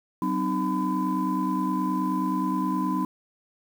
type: tone cluster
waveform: sine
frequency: 188.6 / 258.1 / 307.6 / 1009 Hz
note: F#3 / C4 / D#4 / B5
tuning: +33 / -23 / -20 / +37 cents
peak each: -28 dBFS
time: 0.22-3.05 s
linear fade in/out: 2 ms
effects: tanh soft clip ceiling -15 dBFS + 8-bit